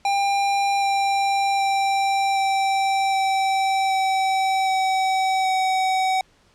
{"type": "tone with pitch steps", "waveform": "square", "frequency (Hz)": [797, 791, 785.1, 779.2, 773.4, 767.6, 761.9, 756.2], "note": ["G5", "G5", "G5", "G5", "G5", "G5", "G5", "F#5"], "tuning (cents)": [28, 15, 2, -11, -24, -37, -49, 38], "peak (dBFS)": -19, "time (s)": [0.05, 6.21], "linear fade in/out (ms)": 2, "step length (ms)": 770, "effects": ["pink hiss -58 dBFS RMS until 6.54 s", "low-pass 7000 Hz 12 dB/octave"]}